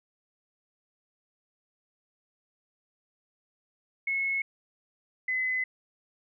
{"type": "tone pair in turn", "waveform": "sine", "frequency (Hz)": [2185, 2026], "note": ["C#7", "B6"], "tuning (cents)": [-26, 44], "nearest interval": "minor second", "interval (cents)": 130, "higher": "first", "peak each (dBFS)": [-26, -26], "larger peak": "neither", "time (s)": [[4.07, 4.42], [5.28, 5.64]], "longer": "second", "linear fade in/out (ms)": 5, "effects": []}